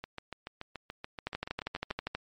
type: two click trains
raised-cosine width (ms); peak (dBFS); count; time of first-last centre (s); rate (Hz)
0.3; -23 / -17; 14 / 12; 0.04-1.905 / 1.27-2.15; 6.97 / 12.5
effects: MP3 48 kbps